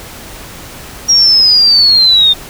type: linear sweep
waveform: sine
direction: down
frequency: 5660 to 3613 Hz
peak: -4 dBFS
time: 1.08-2.34 s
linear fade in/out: 20 ms
effects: pink hiss -30 dBFS RMS until 2.49 s